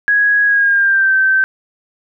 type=tone with pitch glide; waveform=sine; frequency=1661.2 to 1550 Hz; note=G#6 to G6; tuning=0 to -20 cents; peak=-9 dBFS; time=0.08-1.44 s; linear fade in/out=0 ms; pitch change=-120 cents; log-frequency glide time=0.45-1.14 s; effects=none